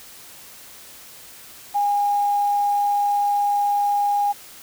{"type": "tone with quantisation", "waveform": "sine", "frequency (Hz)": 816, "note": "G#5", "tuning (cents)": -31, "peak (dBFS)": -17, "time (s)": [1.74, 4.33], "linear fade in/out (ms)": 20, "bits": 7, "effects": ["white hiss -43 dBFS RMS until 4.62 s"]}